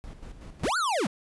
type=noise with tremolo; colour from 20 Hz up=brown; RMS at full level=-41 dBFS; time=0.04-0.7 s; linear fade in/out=0 ms; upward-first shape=square; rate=5.4 Hz; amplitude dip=55%
type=linear two-way sweep; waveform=square; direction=up then down; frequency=68.2 to 1517 to 151.5 Hz; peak=-25 dBFS; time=0.63-1.07 s; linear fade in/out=5 ms; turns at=0.77 s
effects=resampled to 24000 Hz